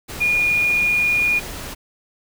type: tone in noise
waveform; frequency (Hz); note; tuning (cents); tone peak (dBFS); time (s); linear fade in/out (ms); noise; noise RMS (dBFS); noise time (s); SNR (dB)
sine; 2436; D#7; -37; -15; 0.2-1.4; 20; pink; -32; 0.08-1.75; +14
effects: none